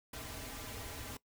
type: noise with comb filter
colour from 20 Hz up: pink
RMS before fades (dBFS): -45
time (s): 0.13-1.17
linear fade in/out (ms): 5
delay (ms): 5.5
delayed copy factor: -0.8
effects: noise-tail reverb RT60 0.1 s tail -19 dB re dry